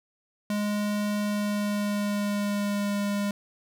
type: tone with pitch glide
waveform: square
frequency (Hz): 207.4 to 203.1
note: G#3 to G#3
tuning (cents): -2 to -38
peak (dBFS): -26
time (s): 0.5-3.31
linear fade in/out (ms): 2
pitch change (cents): -36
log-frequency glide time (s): 1.2-2.98
effects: none